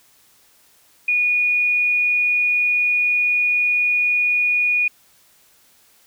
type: tone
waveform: sine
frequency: 2454 Hz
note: D#7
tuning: 25 cents flat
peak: -15 dBFS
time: 1.08-4.88 s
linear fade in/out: 5 ms
effects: white hiss -55 dBFS RMS until 6.06 s